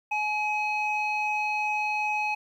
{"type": "tone pair together", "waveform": "sine", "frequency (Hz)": [845.5, 2539], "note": ["G#5", "D#7"], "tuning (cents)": [31, 34], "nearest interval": "octave + perfect fifth", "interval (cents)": 1903, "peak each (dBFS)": -26, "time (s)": [0.11, 2.35], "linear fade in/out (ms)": 10, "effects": ["tanh soft clip ceiling -21 dBFS", "10-bit"]}